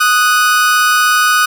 40% pulse tone pair together, 1244.5 / 1481.2 Hz, D#6 / F#6, 0 / +1 cents, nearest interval minor third, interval 301 cents, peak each -11 dBFS, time 0-1.46 s, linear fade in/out 10 ms, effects none

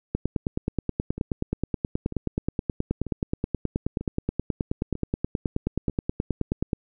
two click trains, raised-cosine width 3 ms, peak -11 / -20 dBFS, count 63 / 6, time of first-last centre 0.15-6.732 / 1.18-5.897 s, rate 9.42 / 1.06 Hz, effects none

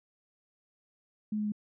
sine tone with pitch steps, 212.6 / 210.9 / 209.2 Hz, G#3 / G#3 / G#3, +41 / +27 / +13 cents, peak -29 dBFS, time 1.32-1.521 s, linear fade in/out 5 ms, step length 67 ms, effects none

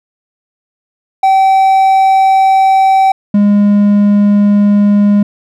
triangle tone pair in turn, 770 / 204.7 Hz, G5 / G#3, -31 / -25 cents, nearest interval octave + major seventh, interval 2294 cents, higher first, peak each -3 dBFS, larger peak neither, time 1.23-3.12 / 3.34-5.23 s, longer neither, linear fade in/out 5 ms, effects none

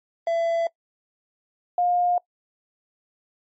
triangle / sine tone pair in turn, 670 / 710 Hz, E5 / F5, +28 / +28 cents, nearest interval minor second, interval 100 cents, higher second, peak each -18 dBFS, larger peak neither, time 0.27-0.67 / 1.78-2.18 s, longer neither, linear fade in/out 2 ms, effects noise-tail reverb RT60 0.1 s tail -22 dB re dry + MP3 32 kbps

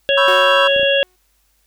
harmonic tone, 554.4 Hz, C#5, in tune, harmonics 1 / 3 / 5 / 6, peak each -14 / -21 / -19 / -19 dBFS, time 0.09-1.03 s, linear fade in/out 0 ms
triangle chord, C# half-diminished seventh, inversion third, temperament equal, 987.8 / 1108.7 / 1318.5 / 1568 Hz, B5 / C#6 / E6 / G6, 0 / 0 / 0 / 0 cents, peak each -18 dBFS, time 0.17-0.68 s, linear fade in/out 10 ms
sawtooth tone with exponential decay, 366.6 Hz, F#4, 16 cents flat, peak -17 dBFS, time 0.28-1.16 s, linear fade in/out 1 ms, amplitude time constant 190 ms
clicks, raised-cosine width 2 ms, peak -20 dBFS, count 3, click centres 0.763 / 0.796 / 0.831 s
effects added 50 Hz sine -62 dBFS peak until 1.66 s + white hiss -62 dBFS RMS until 1.66 s

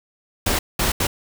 pink noise bursts at uneven times, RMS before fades -20 dBFS, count 3, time 0.46-0.59 / 0.79-0.92 / 1-1.07 s, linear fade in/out 5 ms, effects none

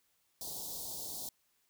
white band-stop noise, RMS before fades -42 dBFS, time 0.41-1.29 s, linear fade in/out 2 ms, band 930 to 3700 Hz, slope 48 dB/octave, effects white hiss -75 dBFS RMS until 1.69 s

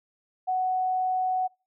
sine tone, 743 Hz, F#5, 7 cents sharp, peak -23 dBFS, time 0.47-1.48 s, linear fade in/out 20 ms, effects noise-tail reverb RT60 0.3 s tail -26 dB re dry

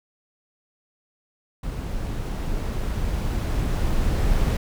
brown noise with level ramp, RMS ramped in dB -29 to -20 dBFS, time 1.63-4.57 s, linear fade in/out 5 ms, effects none

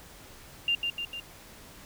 sine tone with echo, 2794 Hz, F7, in tune, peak -23 dBFS, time 0.68-0.75 s, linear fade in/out 2 ms, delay 150 ms, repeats 3, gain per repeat -4 dB, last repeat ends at 1.2 s, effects pink hiss -50 dBFS RMS until 1.85 s

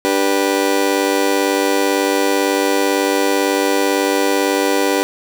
30% pulse chord, G major, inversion second, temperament just, 294 / 392 / 490 Hz, D4 / G4 / B4, +2 / 0 / -14 cents, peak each -16 dBFS, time 0.05-5.03 s, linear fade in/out 0 ms, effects none

